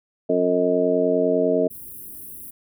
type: harmonic tone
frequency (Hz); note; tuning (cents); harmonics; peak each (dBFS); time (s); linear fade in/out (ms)
90; F#2; -47; 2 / 3 / 4 / 5 / 6 / 7; -31 / -24 / -27 / -21 / -33 / -21; 0.29-1.68; 10
type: band-stop noise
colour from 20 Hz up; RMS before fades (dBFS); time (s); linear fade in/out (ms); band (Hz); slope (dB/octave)
white; -38; 1.7-2.51; 10; 390 to 10000; 48
effects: none